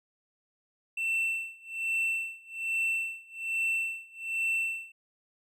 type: tone with tremolo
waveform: triangle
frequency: 2685 Hz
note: E7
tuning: 31 cents sharp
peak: -24 dBFS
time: 0.97-4.92 s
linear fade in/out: 5 ms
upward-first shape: sine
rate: 1.2 Hz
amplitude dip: 95%
effects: none